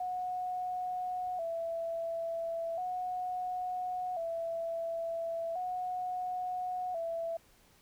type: tone with vibrato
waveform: sine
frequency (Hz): 697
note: F5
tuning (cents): -4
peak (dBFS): -33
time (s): 0-7.37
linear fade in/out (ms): 5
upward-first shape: square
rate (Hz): 0.36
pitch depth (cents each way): 81
effects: pink hiss -64 dBFS RMS until 7.81 s